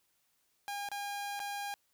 sawtooth tone with dropouts, 810 Hz, G#5, 43 cents flat, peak -33 dBFS, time 0.68-1.74 s, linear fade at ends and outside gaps 0 ms, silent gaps 0.888-0.916 / 1.394-1.401 s, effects white hiss -75 dBFS RMS until 1.93 s

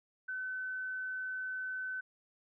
sine tone, 1517 Hz, F#6, 43 cents sharp, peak -36 dBFS, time 0.28-2.01 s, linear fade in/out 10 ms, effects none

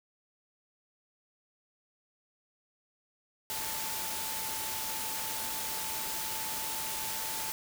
sine tone in noise, 880 Hz, A5, in tune, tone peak -43 dBFS, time 3.5-7.52 s, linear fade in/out 0 ms, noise white, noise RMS -36 dBFS, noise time 3.5-7.52 s, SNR -10 dB, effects none

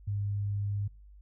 sine tone, 101.5 Hz, G#2, 39 cents flat, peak -29 dBFS, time 0.07-0.88 s, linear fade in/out 10 ms, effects noise-tail reverb RT60 0.3 s tail -26 dB re dry + added 50 Hz sine -50 dBFS peak until 1.21 s

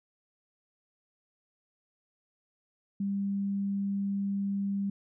sine tone, 198.6 Hz, G3, 23 cents sharp, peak -28 dBFS, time 3-4.9 s, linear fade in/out 5 ms, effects none

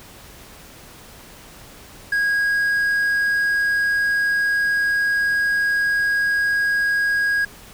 triangle tone, 1643 Hz, G#6, 19 cents flat, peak -15 dBFS, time 2.12-7.45 s, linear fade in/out 5 ms, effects pink hiss -43 dBFS RMS until 7.73 s

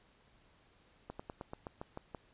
slowing click train, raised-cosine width 1 ms, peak -28 dBFS, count 9, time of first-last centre 1.1-2.148 s, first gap 95 ms, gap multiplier 1.09, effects pink hiss -67 dBFS RMS until 2.33 s + resampled to 8000 Hz

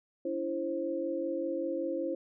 sine tone cluster, 290.1 / 335.3 / 530 Hz, D4 / E4 / C5, -21 / +30 / +22 cents, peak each -38 / -34 / -34 dBFS, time 0.25-2.15 s, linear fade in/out 5 ms, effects none

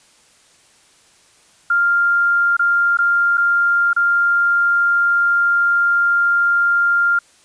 sine tone with dropouts, 1396.9 Hz, F6, in tune, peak -12 dBFS, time 1.7-7.19 s, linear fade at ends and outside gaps 5 ms, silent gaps 2.568-2.593 / 2.972-2.987 / 3.373-3.378 / 3.932-3.963 s, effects white hiss -52 dBFS RMS until 7.44 s + resampled to 22050 Hz

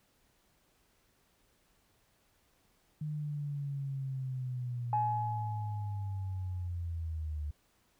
sine linear sweep, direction down, 152.7 to 73.42 Hz, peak -34 dBFS, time 3.01-7.51 s, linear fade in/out 5 ms
sine tone with exponential decay, 845 Hz, G#5, 30 cents sharp, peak -26 dBFS, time 4.93-6.68 s, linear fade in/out 1 ms, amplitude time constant 380 ms
effects tanh soft clip ceiling -19 dBFS + pink hiss -71 dBFS RMS until 7.99 s

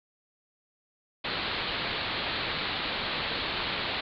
white low-pass noise, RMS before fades -32 dBFS, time 1.24-4.01 s, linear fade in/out 10 ms, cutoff 4400 Hz, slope 96 dB/octave, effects none

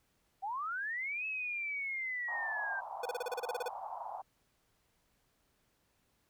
sine linear two-way sweep, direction up then down, 740 to 2600 to 1549 Hz, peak -35 dBFS, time 0.42-2.81 s, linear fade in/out 20 ms, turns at 1.26 s
white band-pass noise, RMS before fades -43 dBFS, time 2.28-4.22 s, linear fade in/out 5 ms, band 720 to 940 Hz, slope 48 dB/octave
square tone bursts, 493.9 Hz, B4, in tune, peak -35 dBFS, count 12, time 3.03-3.683 s, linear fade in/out 5 ms, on 26 ms, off 31 ms
effects pink hiss -75 dBFS RMS until 6.29 s

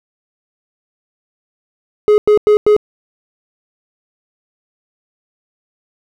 triangle tone bursts, 420.4 Hz, G#4, 21 cents sharp, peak -4 dBFS, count 4, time 2.08-2.765 s, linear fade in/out 0 ms, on 100 ms, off 95 ms, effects none

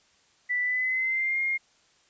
sine tone with pitch glide, 1975.5 to 2130 Hz, B6 to C7, 0 to +30 cents, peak -24 dBFS, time 0.49-1.58 s, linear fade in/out 20 ms, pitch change +130 cents, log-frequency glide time 0.61-1.4 s, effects white hiss -63 dBFS RMS until 2.09 s + resampled to 16000 Hz

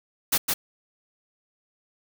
white noise with echo, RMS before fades -21 dBFS, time 0.32-0.38 s, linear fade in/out 10 ms, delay 160 ms, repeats 1, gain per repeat -3 dB, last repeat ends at 0.54 s, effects none

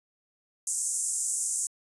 white band-pass noise, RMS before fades -30 dBFS, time 0.67-1.67 s, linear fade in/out 2 ms, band 6700 to 9500 Hz, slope 48 dB/octave, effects resampled to 24000 Hz

